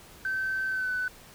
sine tone with pitch glide, 1543 to 1501.7 Hz, G6 to F#6, -28 to +25 cents, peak -26 dBFS, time 0.25-1.08 s, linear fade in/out 2 ms, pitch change -47 cents, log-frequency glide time 0.68-0.92 s, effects tanh soft clip ceiling -23 dBFS + pink hiss -51 dBFS RMS until 1.34 s

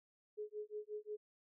sine tone with tremolo, 422.3 Hz, G#4, 29 cents sharp, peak -40 dBFS, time 0.37-1.17 s, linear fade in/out 20 ms, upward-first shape sine, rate 5.6 Hz, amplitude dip 100%, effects none

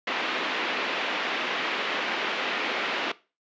white band-pass noise, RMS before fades -29 dBFS, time 0.07-3.12 s, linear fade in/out 5 ms, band 240 to 3100 Hz, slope 24 dB/octave, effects noise-tail reverb RT60 0.3 s tail -19 dB re dry + resampled to 16000 Hz

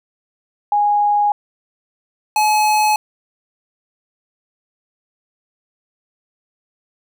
sine / square tone pair in turn, 826 / 851.7 Hz, G#5 / G#5, -10 / +43 cents, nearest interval minor second, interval 53 cents, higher second, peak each -12 / -13 dBFS, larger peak first, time 0.72-1.32 / 2.36-2.96 s, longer neither, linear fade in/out 2 ms, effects none

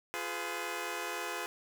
10% pulse chord, F diminished, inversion none, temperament just, 349.2 / 419.1 / 502.9 Hz, F4 / Ab4 / Cb5, 0 / +16 / +31 cents, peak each -32 dBFS, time 0.14-1.46 s, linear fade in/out 0 ms, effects none

